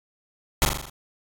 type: noise with echo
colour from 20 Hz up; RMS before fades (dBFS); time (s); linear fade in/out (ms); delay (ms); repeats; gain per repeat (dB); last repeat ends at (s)
pink; -18; 0.62-0.65; 0; 41; 6; -4; 0.896
effects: AAC 48 kbps